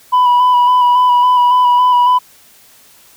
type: tone with vibrato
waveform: sine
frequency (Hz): 987.8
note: B5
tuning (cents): 0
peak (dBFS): -4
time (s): 0.12-2.19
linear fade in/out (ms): 20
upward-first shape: square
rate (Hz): 3.6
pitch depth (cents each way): 19
effects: tanh soft clip ceiling -6 dBFS + white hiss -45 dBFS RMS until 3.16 s